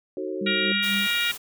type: chord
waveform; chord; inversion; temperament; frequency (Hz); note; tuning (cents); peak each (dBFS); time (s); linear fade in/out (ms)
sine; D# diminished seventh; none; just; 311.1 / 373.4 / 448 / 537.6; D#4 / F#4 / A4 / C5; 0 / +16 / +31 / +47; -34 / -30 / -36 / -35; 0.17-0.72; 2
type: tone with tremolo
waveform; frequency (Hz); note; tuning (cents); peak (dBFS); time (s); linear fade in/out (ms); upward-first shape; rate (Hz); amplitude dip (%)
sine; 198.6; G3; +23; -26; 0.41-1.07; 5; sine; 4.1; 60
type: harmonic tone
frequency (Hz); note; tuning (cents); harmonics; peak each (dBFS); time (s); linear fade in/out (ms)
472; A#4; +22; 3 / 4 / 5 / 6 / 7 / 8; -29 / -30 / -27 / -29 / -33 / -28; 0.46-1.32; 10
type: noise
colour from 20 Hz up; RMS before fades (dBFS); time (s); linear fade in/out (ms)
white; -36; 0.82-1.38; 20
effects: none